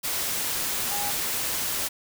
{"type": "tone in noise", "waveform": "sine", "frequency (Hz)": 815, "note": "G#5", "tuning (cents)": -33, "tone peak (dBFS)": -32, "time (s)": [0.9, 1.12], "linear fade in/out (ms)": 20, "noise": "white", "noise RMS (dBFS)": -28, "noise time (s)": [0.03, 1.89], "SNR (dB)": -7, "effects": []}